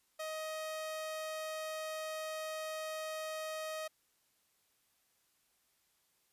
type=tone; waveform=sawtooth; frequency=628 Hz; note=D#5; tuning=16 cents sharp; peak=-35 dBFS; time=0.19-3.88 s; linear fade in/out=10 ms; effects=white hiss -75 dBFS RMS until 6.32 s + resampled to 32000 Hz